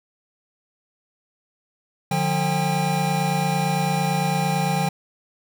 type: tone cluster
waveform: square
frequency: 149.4 / 178.3 / 800 Hz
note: D3 / F3 / G5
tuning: +30 / +36 / +35 cents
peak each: -25 dBFS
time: 2.11-4.89 s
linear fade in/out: 5 ms
effects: none